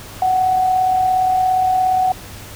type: tone with amplitude modulation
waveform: sine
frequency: 745 Hz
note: F#5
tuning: 12 cents sharp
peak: -11 dBFS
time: 0.22-2.12 s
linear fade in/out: 2 ms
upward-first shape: sine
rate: 37.2 Hz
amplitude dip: 35%
effects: added 99 Hz sine -40 dBFS peak until 2.55 s + pink hiss -36 dBFS RMS until 2.55 s